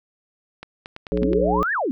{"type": "clicks", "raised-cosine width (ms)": 0.3, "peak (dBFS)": -19, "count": 7, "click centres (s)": [0.63, 0.859, 0.964, 1.068, 1.174, 1.232, 1.332]}
{"type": "harmonic tone", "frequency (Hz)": 60.7, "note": "B1", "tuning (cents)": -29, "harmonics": [1, 3, 5, 7, 9], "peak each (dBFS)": [-27, -25, -27, -23, -28], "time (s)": [1.12, 1.63], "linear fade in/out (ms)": 0}
{"type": "exponential two-way sweep", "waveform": "sine", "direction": "up then down", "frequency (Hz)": [233.1, 1855, 233.1], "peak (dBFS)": -20, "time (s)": [1.22, 1.91], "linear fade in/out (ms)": 0, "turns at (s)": 1.73}
{"effects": []}